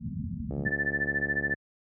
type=low-pass noise; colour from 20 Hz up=white; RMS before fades=-33 dBFS; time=0-0.72 s; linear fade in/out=50 ms; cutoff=240 Hz; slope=96 dB/octave
type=click train; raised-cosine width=2 ms; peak=-22 dBFS; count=74; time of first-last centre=0.51-1.538 s; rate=71 Hz
type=tone with tremolo; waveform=sine; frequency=1760 Hz; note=A6; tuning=in tune; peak=-23 dBFS; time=0.65-1.55 s; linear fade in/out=20 ms; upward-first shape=sine; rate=14 Hz; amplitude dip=95%
effects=high-pass 80 Hz 12 dB/octave